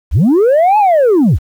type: linear two-way sweep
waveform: sine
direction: up then down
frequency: 41.55 to 868 to 41.55 Hz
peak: -4 dBFS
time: 0.11-1.39 s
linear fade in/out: 50 ms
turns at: 0.78 s
effects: tanh soft clip ceiling -5 dBFS + 7-bit